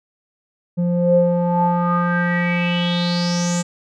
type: tone with low-pass filter sweep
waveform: square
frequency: 174.61 Hz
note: F3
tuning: in tune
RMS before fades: -18 dBFS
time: 0.77-3.63 s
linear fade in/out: 20 ms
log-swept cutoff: 350 to 7500 Hz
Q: 7.2
effects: none